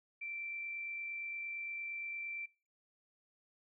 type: tone with amplitude modulation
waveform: sine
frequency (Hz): 2345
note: D7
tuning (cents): -3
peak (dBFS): -39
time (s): 0.21-2.46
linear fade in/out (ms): 10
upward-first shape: sine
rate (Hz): 48.7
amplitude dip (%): 25
effects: noise-tail reverb RT60 0.4 s tail -24 dB re dry